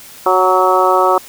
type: harmonic tone with a mistuned harmonic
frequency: 185 Hz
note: F#3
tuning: in tune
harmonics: 2 / 3 / 4 / 5 / 6 / 7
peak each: -16 / -16 / -16 / -16 / -16 / -16 dBFS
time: 0.26-1.18 s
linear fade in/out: 2 ms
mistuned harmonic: 6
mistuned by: +26 cents
effects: white hiss -37 dBFS RMS until 1.28 s